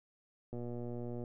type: click train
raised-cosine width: 2 ms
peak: -30 dBFS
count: 86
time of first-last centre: 0.53-1.238 s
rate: 120 Hz
effects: none